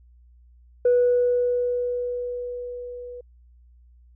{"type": "tone with level ramp", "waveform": "sine", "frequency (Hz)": 490, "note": "B4", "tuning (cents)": -14, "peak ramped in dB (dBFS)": [-13, -35], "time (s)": [0.85, 3.21], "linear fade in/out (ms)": 5, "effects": ["tanh soft clip ceiling -12 dBFS", "added 60 Hz sine -50 dBFS peak until 4.15 s"]}